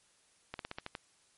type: slowing click train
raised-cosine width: 0.3 ms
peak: -23 dBFS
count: 7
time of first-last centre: 0.54-0.951 s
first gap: 52 ms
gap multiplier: 1.11
effects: white hiss -68 dBFS RMS until 1.37 s + MP3 48 kbps